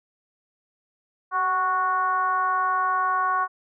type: tone with frequency modulation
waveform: sine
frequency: 1108.7 Hz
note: C#6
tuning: in tune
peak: -20 dBFS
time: 1.31-3.48 s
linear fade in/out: 50 ms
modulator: 362 Hz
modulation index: 0.83
effects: none